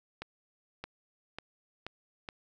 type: accelerating click train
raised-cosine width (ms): 0.3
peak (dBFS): -23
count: 5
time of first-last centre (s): 0.22-2.288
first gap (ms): 620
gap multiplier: 0.88
effects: none